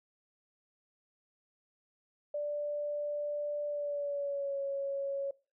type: tone with pitch glide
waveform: sine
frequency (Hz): 587.3 to 554.3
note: D5 to C#5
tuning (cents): 0 to 0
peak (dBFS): -32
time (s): 2.34-5.31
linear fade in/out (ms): 5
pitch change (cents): -100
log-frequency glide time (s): 3.67-4.59
effects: noise-tail reverb RT60 0.3 s tail -20 dB re dry